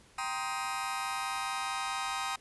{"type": "chord", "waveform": "sawtooth", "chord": "C minor seventh", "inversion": "second", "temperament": "just", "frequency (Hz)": [784.9, 941.9, 1046.5, 1255.8], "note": ["G5", "Bb5", "C6", "Eb6"], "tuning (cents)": [2, 18, 0, 16], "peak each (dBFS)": [-34, -36, -36, -33], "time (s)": [0.18, 2.36], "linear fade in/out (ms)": 5, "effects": ["pink hiss -60 dBFS RMS until 2.4 s", "resampled to 24000 Hz"]}